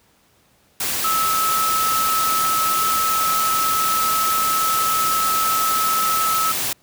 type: tone in noise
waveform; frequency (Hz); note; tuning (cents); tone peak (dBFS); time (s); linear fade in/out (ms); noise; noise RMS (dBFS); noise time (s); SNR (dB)
sine; 1300; E6; -24; -18; 1.04-6.52; 5; white; -23; 0.8-6.73; +2
effects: pink hiss -58 dBFS RMS until 6.82 s + high-pass 60 Hz 12 dB/octave